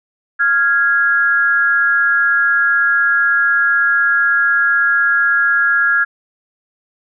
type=tone pair together; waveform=sine; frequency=1395 / 1659 Hz; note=F6 / G#6; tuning=-2 / -2 cents; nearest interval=minor third; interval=300 cents; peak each=-14 / -13 dBFS; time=0.39-6.05 s; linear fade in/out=20 ms; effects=none